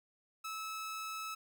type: tone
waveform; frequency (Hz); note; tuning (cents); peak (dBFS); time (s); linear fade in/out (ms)
sawtooth; 1301; E6; -23; -36; 0.44-1.35; 10
effects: none